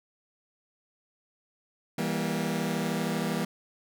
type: chord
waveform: sawtooth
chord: E diminished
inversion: none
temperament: just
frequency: 164.81 / 197.78 / 237.3 Hz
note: E3 / G3 / Bb3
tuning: 0 / +16 / +31 cents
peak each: -28 dBFS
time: 1.98-3.45 s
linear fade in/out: 5 ms
effects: none